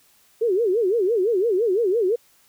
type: tone with vibrato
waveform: sine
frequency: 415.3 Hz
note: G#4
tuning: in tune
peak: -17 dBFS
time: 0.41-2.16 s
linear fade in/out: 10 ms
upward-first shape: sine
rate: 5.9 Hz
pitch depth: 250 cents each way
effects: white hiss -58 dBFS RMS until 2.48 s